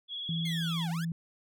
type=tone with vibrato; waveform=sine; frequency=3354 Hz; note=G#7; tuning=16 cents sharp; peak=-35 dBFS; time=0.08-0.88 s; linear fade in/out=50 ms; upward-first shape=sine; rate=20 Hz; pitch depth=49 cents each way
type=tone with pitch glide; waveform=sine; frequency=164.81 to 165.96 Hz; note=E3 to E3; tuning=0 to +12 cents; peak=-30 dBFS; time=0.29-1.12 s; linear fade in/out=2 ms; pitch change=+12 cents; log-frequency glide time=0.7-0.82 s
type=linear two-way sweep; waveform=sawtooth; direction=down then up; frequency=2177 to 690 to 1781 Hz; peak=-36 dBFS; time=0.45-1.05 s; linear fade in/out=5 ms; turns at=0.9 s
effects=none